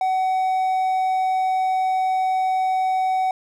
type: tone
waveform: triangle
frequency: 752 Hz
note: F#5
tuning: 28 cents sharp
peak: -16 dBFS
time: 0.01-3.31 s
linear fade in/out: 2 ms
effects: none